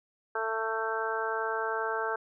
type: harmonic tone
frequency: 222.5 Hz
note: A3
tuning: 20 cents sharp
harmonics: 2 / 3 / 4 / 5 / 6 / 7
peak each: -34 / -38 / -35 / -39 / -36 / -35 dBFS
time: 0.35-2.16 s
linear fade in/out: 5 ms
effects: none